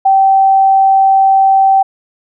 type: tone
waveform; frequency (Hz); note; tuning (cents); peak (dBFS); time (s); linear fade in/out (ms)
sine; 775; G5; -20; -5; 0.05-1.83; 10
effects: none